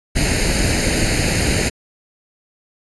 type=noise with comb filter; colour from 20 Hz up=pink; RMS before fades=-17 dBFS; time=0.15-1.7 s; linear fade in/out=20 ms; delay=0.44 ms; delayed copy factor=+0.75; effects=resampled to 24000 Hz